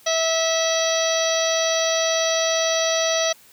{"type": "harmonic tone", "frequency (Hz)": 651, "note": "E5", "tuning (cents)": -22, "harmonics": [1, 2, 3, 4, 5, 6, 7, 8, 9], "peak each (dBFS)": [-21, -30, -29, -33, -29, -28, -32, -36, -26], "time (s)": [0.06, 3.33], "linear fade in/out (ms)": 10, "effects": ["white hiss -51 dBFS RMS until 3.52 s"]}